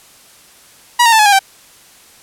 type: tone with pitch steps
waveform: sawtooth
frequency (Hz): 963 / 922.7 / 884.1 / 847.1 / 811.7 / 777.7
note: B5 / A#5 / A5 / G#5 / G#5 / G5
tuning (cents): -44 / -18 / +8 / +34 / -40 / -14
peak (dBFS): -3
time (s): 0.99-1.392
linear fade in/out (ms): 10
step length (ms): 67
effects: white hiss -44 dBFS RMS until 2.22 s + low-pass 12000 Hz 12 dB/octave